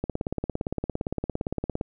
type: click train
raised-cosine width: 2 ms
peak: -14 dBFS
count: 32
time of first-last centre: 0.04-1.811 s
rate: 17.5 Hz
effects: none